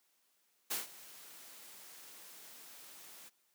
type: noise with ADSR envelope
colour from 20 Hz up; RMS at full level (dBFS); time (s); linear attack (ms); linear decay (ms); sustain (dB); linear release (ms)
white; -35; 0.7-3.3; 15; 150; -19; 24
effects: white hiss -75 dBFS RMS until 3.54 s + high-pass 200 Hz 12 dB/octave